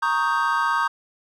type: chord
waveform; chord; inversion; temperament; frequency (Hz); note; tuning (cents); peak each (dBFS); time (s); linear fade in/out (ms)
triangle; Eb dominant seventh; second; equal; 932.3 / 1108.7 / 1244.5 / 1568; Bb5 / Db6 / Eb6 / G6; 0 / 0 / 0 / 0; -23; 0.02-0.88; 10
effects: none